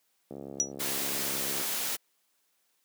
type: click train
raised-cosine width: 2 ms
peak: -26 dBFS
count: 91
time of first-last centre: 0.31-1.612 s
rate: 69.1 Hz
type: tone with exponential decay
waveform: sine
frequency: 5850 Hz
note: F#8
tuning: 21 cents flat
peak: -19 dBFS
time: 0.6-0.72 s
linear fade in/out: 0 ms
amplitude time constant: 24 ms
type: noise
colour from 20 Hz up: white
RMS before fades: -32 dBFS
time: 0.79-1.97 s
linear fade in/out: 20 ms
effects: white hiss -73 dBFS RMS until 2.84 s + high-pass 200 Hz 12 dB/octave